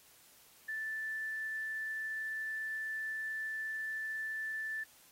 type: tone with quantisation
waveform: sine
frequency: 1760 Hz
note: A6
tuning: in tune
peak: -36 dBFS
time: 0.68-4.84 s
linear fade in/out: 10 ms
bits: 11
effects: white hiss -62 dBFS RMS until 5.11 s + AAC 48 kbps